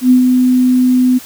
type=tone with ADSR envelope; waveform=sine; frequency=252.6 Hz; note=B3; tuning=39 cents sharp; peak=-3 dBFS; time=0.01-1.19 s; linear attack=95 ms; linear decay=110 ms; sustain=-4 dB; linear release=20 ms; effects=white hiss -34 dBFS RMS until 1.25 s